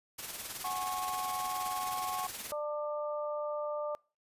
white noise with tremolo, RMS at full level -39 dBFS, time 0.18-2.52 s, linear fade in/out 10 ms, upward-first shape sine, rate 19 Hz, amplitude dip 50%
triangle chord, F# suspended second, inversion none, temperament equal with one note detuned, 740 / 830.6 / 1094.1 Hz, F#5 / G#5 / C#6, 0 / 0 / -23 cents, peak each -36 / -39 / -35 dBFS, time 0.64-2.27 s, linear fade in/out 5 ms
harmonic tone, 297.5 Hz, D4, 22 cents sharp, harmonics 2 / 3 / 4, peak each -34 / -44 / -40 dBFS, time 2.52-3.95 s, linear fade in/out 0 ms
effects noise-tail reverb RT60 0.4 s tail -26 dB re dry + resampled to 32000 Hz

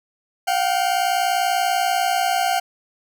40% pulse tone pair together, 708.8 / 769 Hz, F5 / G5, +25 / -33 cents, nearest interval minor second, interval 142 cents, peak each -20 dBFS, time 0.47-2.6 s, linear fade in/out 10 ms, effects none

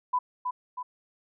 sine tone with echo, 997 Hz, B5, 16 cents sharp, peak -22 dBFS, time 0.13-0.19 s, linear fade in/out 10 ms, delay 320 ms, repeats 2, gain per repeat -5 dB, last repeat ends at 0.83 s, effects none

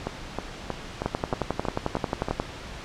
two click trains, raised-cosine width 1 ms, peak -13 / -10 dBFS, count 8 / 16, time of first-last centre 0.07-2.285 / 1.06-2.399 s, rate 3.16 / 11.2 Hz, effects pink hiss -39 dBFS RMS until 2.84 s + low-pass 5000 Hz 12 dB/octave

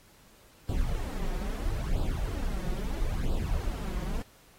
brown noise with flanger, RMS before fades -30 dBFS, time 0.69-4.22 s, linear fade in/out 0 ms, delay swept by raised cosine 0.24 to 5.54 ms, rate 0.76 Hz, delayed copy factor +1, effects pink hiss -59 dBFS RMS until 4.58 s + AAC 48 kbps

